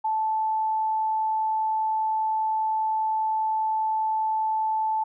sine tone, 875 Hz, A5, 10 cents flat, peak -22 dBFS, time 0.04-5.04 s, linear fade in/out 10 ms, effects none

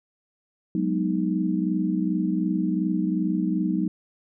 sine chord, G# minor seventh, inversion third, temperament equal, 185 / 207.7 / 246.9 / 311.1 Hz, F#3 / G#3 / B3 / D#4, 0 / 0 / 0 / 0 cents, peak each -25 / -29 / -30 / -26 dBFS, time 0.75-3.88 s, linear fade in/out 2 ms, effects none

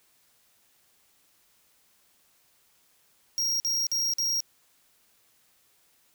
square tone bursts, 5610 Hz, F8, 7 cents sharp, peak -25 dBFS, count 4, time 3.38-4.404 s, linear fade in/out 0 ms, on 220 ms, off 48 ms, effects white hiss -65 dBFS RMS until 6.14 s

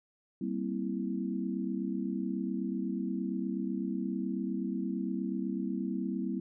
sine chord, C dominant seventh, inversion second, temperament equal with one note detuned, 194.19 / 233.1 / 261.6 / 329.6 Hz, G3 / Bb3 / C4 / E4, -16 / 0 / 0 / 0 cents, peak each -35 / -37 / -37 / -38 dBFS, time 0.41-6.4 s, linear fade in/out 5 ms, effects none

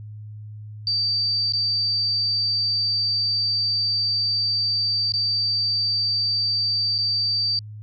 sine tone with dropouts, 4641 Hz, D8, 21 cents flat, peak -19 dBFS, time 0.87-7.59 s, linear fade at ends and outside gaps 1 ms, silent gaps 1.523-1.535 / 5.121-5.138 / 6.981-6.986 s, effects added 106 Hz sine -34 dBFS peak until 7.82 s + MP3 96 kbps

